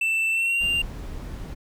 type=tone with pitch glide; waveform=triangle; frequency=2663 to 2786 Hz; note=E7 to F7; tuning=+17 to -5 cents; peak=-19 dBFS; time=0.01-0.82 s; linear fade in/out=5 ms; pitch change=+78 cents; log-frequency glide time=0.31-0.64 s
type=noise; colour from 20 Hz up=brown; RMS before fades=-34 dBFS; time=0.6-1.55 s; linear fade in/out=20 ms
effects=none